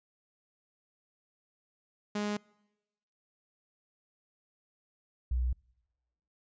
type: tone pair in turn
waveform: sawtooth / sine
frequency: 207.7 / 61.75 Hz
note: G#3 / B1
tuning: 0 / 0 cents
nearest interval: octave + major sixth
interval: 2100 cents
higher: first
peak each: -27 dBFS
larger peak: neither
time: 2.15-2.37 / 5.31-5.53 s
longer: neither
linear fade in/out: 5 ms
effects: noise-tail reverb RT60 1.0 s tail -26 dB re dry + resampled to 16000 Hz